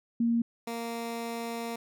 sine / 15% pulse tone pair in turn, 233.1 / 232.2 Hz, A#3 / A#3, 0 / -7 cents, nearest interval unison, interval 7 cents, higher first, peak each -23 / -27 dBFS, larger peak first, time 0.2-0.42 / 0.67-1.76 s, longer second, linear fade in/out 5 ms, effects none

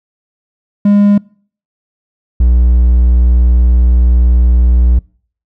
triangle tone pair in turn, 203.8 / 60.59 Hz, G#3 / B1, -32 / -32 cents, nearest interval octave + major sixth, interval 2100 cents, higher first, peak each -3 dBFS, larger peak neither, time 0.85-1.18 / 2.4-4.99 s, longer second, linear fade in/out 5 ms, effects noise-tail reverb RT60 0.5 s tail -25 dB re dry

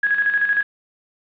sine tone with tremolo, 1661.2 Hz, G#6, in tune, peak -14 dBFS, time 0.03-0.63 s, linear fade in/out 5 ms, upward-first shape square, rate 13 Hz, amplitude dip 55%, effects resampled to 8000 Hz + 7-bit

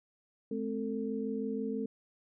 sine tone cluster, 213.6 / 259.7 / 446.7 Hz, G#3 / C4 / A4, +49 / -13 / +26 cents, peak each -36 / -37 / -37 dBFS, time 0.51-1.86 s, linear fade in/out 5 ms, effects none

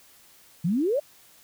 sine exponential sweep, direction up, 155.56 to 620 Hz, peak -21 dBFS, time 0.64-1 s, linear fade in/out 10 ms, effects white hiss -55 dBFS RMS until 1.43 s

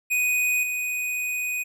square tone with level steps, 2489 Hz, D#7, in tune, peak -21 / -26 dBFS, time 0.1-1.64 s, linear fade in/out 20 ms, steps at 0.63 s, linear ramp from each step 2 ms, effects none

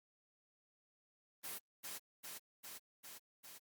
white noise with echo, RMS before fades -45 dBFS, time 1.43-1.59 s, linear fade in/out 20 ms, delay 400 ms, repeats 5, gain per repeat -2 dB, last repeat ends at 3.59 s, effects high-pass 150 Hz 12 dB/octave + Opus 24 kbps

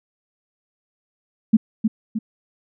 sine tone with echo, 220 Hz, A3, in tune, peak -8 dBFS, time 1.53-1.57 s, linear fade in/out 10 ms, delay 310 ms, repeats 2, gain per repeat -6 dB, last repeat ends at 2.19 s, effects none

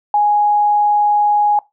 sine tone, 830.6 Hz, G#5, in tune, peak -10 dBFS, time 0.14-1.59 s, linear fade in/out 2 ms, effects noise-tail reverb RT60 0.2 s tail -20 dB re dry

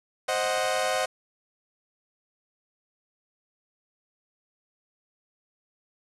sawtooth chord, C diminished, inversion none, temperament equal, 523.3 / 622.3 / 740 Hz, C5 / Eb5 / Gb5, 0 / 0 / 0 cents, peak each -25 dBFS, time 0.28-1.06 s, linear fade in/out 10 ms, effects resampled to 24000 Hz + 7-bit

